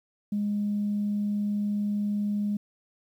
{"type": "tone", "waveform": "sine", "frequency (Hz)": 206.2, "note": "G#3", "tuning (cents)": -12, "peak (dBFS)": -24, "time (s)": [0.32, 2.57], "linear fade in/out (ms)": 5, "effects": ["tanh soft clip ceiling -20 dBFS", "10-bit"]}